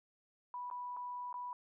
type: tone with dropouts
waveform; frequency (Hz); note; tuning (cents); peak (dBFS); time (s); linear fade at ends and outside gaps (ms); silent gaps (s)
sine; 984; B5; -7; -40; 0.54-1.53; 1; 0.701-0.712 / 0.966-0.97 / 1.328-1.341
effects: none